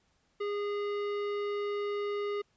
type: tone with hard clipping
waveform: triangle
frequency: 410 Hz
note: G#4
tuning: 22 cents flat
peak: -33 dBFS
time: 0.4-2.42 s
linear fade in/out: 10 ms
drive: 18 dB
effects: pink hiss -72 dBFS RMS until 2.56 s + resampled to 16000 Hz